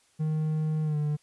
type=tone with pitch glide; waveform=triangle; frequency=155.56 to 149.14 Hz; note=D#3 to D3; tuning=0 to +27 cents; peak=-23 dBFS; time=0.19-1.17 s; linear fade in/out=20 ms; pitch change=-73 cents; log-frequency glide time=0.83-0.98 s; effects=white hiss -65 dBFS RMS until 1.22 s + resampled to 24000 Hz